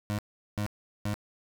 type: tone bursts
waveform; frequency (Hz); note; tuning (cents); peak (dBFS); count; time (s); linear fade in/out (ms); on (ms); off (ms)
25% pulse; 103.83; G#2; 0; -25; 3; 0.1-1.141; 0; 87; 390
effects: none